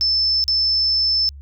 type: tone with dropouts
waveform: sine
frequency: 5274 Hz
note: E8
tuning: in tune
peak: -15 dBFS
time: 0.01-1.29 s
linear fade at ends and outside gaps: 0 ms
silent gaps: 0.44-0.48 s
effects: added 70 Hz sine -35 dBFS peak until 1.41 s